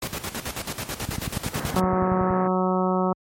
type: noise with tremolo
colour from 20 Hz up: pink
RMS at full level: -29 dBFS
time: 0.02-1.8 s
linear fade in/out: 5 ms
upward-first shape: square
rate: 9.2 Hz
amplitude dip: 70%
type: click train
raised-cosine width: 5 ms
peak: -14 dBFS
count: 14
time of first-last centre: 1.09-2.305 s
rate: 10.7 Hz
type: band-pass noise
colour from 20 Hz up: pink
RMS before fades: -33 dBFS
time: 1.53-2.48 s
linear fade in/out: 5 ms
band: 120 to 1900 Hz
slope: 48 dB/octave
type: harmonic tone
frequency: 185 Hz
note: F#3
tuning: in tune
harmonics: 1 / 2 / 3 / 4 / 5 / 6 / 7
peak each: -23 / -26 / -28 / -29 / -30 / -31 / -31 dBFS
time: 1.76-3.13 s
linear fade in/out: 5 ms
effects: high-pass 60 Hz 12 dB/octave + MP3 64 kbps